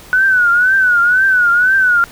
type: tone with vibrato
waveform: sine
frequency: 1480 Hz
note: F#6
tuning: in tune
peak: -8 dBFS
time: 0.13-2.04 s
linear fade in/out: 0 ms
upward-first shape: triangle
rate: 2 Hz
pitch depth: 120 cents each way
effects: pink hiss -38 dBFS RMS until 2.11 s